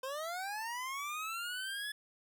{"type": "linear sweep", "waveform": "25% pulse", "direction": "up", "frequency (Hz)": [510, 1719], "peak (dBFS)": -34, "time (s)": [0.03, 1.92], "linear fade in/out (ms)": 5, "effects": []}